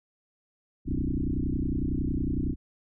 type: tone with frequency modulation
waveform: sine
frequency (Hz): 117.1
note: A#2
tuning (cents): +8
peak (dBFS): -25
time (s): 0.85-2.56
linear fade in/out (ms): 50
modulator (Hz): 30.9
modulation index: 6.4
effects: none